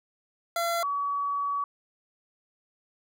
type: tone pair in turn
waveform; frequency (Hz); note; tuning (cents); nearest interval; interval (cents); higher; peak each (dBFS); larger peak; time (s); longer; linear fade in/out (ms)
25% pulse / sine; 681 / 1135; F5 / C#6; -44 / +41; major sixth; 885; second; -22 / -26; first; 0.56-0.83 / 0.83-1.64; second; 2
effects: none